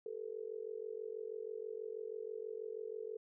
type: tone with amplitude modulation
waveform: sine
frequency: 440 Hz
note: A4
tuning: in tune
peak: -37 dBFS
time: 0.06-3.17 s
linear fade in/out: 2 ms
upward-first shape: sine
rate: 46.2 Hz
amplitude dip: 95%
effects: none